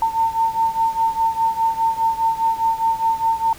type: beating tone pair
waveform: sine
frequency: 902 / 906.9 Hz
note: A5 / A#5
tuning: +43 / -48 cents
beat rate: 4.9 Hz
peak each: -18 / -21 dBFS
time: 0.02-3.53 s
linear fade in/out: 2 ms
effects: pink hiss -41 dBFS RMS until 3.58 s